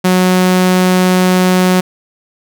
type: tone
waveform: sawtooth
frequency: 183.5 Hz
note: F#3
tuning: 14 cents flat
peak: -4 dBFS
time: 0.04-1.81 s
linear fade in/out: 10 ms
effects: none